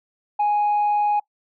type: tone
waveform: sine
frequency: 830.6 Hz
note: G#5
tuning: in tune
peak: -15 dBFS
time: 0.39-1.2 s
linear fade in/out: 10 ms
effects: noise-tail reverb RT60 0.1 s tail -22 dB re dry + tanh soft clip ceiling -15 dBFS